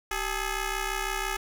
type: ring-modulated tone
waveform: 10% pulse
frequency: 420 Hz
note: G#4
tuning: 19 cents sharp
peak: -17 dBFS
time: 0.11-1.37 s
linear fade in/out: 5 ms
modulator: 453 Hz
effects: none